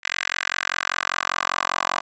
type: tone with high-pass filter sweep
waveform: 10% pulse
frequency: 45.08 Hz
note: F#1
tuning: 44 cents flat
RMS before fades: -25 dBFS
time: 0.03-2.01 s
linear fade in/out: 20 ms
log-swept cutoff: 1900 to 970 Hz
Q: 2.5
effects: resampled to 16000 Hz